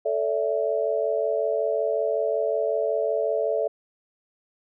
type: chord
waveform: sine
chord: A suspended fourth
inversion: none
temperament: equal with one note detuned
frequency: 440 / 573.9 / 659.3 Hz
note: A4 / D5 / E5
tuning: 0 / -40 / 0 cents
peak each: -26 dBFS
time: 0.05-3.68 s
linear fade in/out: 10 ms
effects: none